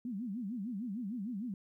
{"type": "tone with vibrato", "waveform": "sine", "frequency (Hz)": 220, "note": "A3", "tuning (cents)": 0, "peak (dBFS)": -36, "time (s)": [0.05, 1.54], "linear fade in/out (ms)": 2, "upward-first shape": "sine", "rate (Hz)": 6.6, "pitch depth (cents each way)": 260, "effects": ["13-bit"]}